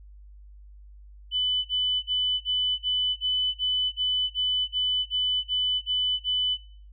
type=tone bursts; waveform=sine; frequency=3000 Hz; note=F#7; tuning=23 cents sharp; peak=-22 dBFS; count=14; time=1.31-6.577 s; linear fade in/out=50 ms; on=340 ms; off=39 ms; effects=noise-tail reverb RT60 0.5 s tail -22 dB re dry + added 50 Hz sine -45 dBFS peak until 6.92 s